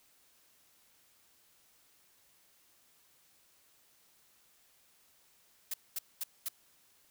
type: noise bursts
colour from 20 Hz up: blue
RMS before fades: -36 dBFS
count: 4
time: 5.71-6.486 s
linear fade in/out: 5 ms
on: 29 ms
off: 220 ms
effects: white hiss -67 dBFS RMS until 7.1 s

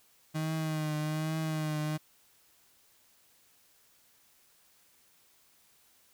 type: tone with vibrato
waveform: 35% pulse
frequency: 155.56 Hz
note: D#3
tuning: in tune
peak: -29 dBFS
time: 0.34-1.98 s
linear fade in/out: 20 ms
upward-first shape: triangle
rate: 1.2 Hz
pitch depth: 46 cents each way
effects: white hiss -65 dBFS RMS until 6.13 s

